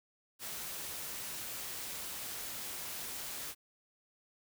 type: noise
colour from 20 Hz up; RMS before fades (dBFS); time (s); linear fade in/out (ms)
white; -42; 0.39-3.55; 50
effects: none